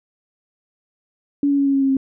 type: tone with pitch steps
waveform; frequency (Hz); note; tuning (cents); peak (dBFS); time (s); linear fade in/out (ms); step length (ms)
sine; 284.3 / 281.5 / 278.8 / 276 / 273.3 / 270.7 / 268; C#4 / C#4 / C#4 / C#4 / C#4 / C#4 / C4; +44 / +27 / +10 / -7 / -24 / -41 / +42; -14; 1.43-1.969; 2; 77
effects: none